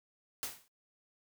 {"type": "noise with exponential decay", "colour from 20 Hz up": "white", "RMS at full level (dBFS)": -35, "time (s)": [0.43, 0.68], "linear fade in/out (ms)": 0, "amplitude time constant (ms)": 54, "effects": ["noise-tail reverb RT60 0.1 s tail -21 dB re dry"]}